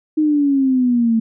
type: exponential sweep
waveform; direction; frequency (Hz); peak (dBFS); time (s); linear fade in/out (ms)
sine; down; 311.8 to 222.2; -12; 0.17-1.2; 10
effects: none